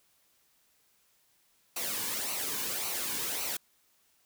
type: noise with flanger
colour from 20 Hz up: white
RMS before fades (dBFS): -34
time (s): 1.76-3.57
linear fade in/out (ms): 5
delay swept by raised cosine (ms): 0.58 to 1.57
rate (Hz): 1.8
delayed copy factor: -0.6
effects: white hiss -69 dBFS RMS until 4.25 s